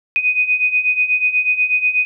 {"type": "beating tone pair", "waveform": "sine", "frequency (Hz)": [2489, 2497.2], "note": ["D#7", "D#7"], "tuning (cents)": [0, 6], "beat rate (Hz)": 8.2, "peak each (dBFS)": [-19, -15], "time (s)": [0.16, 2.05], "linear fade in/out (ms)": 0, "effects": []}